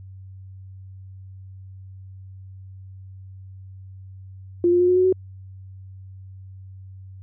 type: tone with pitch steps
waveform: sine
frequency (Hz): 348.3 / 353.2 / 358.1 / 363.1 / 368.2 / 373.3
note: F4 / F4 / F4 / F#4 / F#4 / F#4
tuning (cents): -5 / +20 / +43 / -33 / -8 / +15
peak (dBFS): -14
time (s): 4.64-5.126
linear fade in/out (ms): 2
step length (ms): 81
effects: added 95 Hz sine -38 dBFS peak until 7.22 s